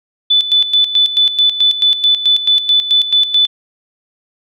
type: tone with tremolo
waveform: sine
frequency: 3493 Hz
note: A7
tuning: 13 cents flat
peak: -7 dBFS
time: 0.3-3.47 s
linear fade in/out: 10 ms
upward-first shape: square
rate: 4.6 Hz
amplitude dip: 70%
effects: none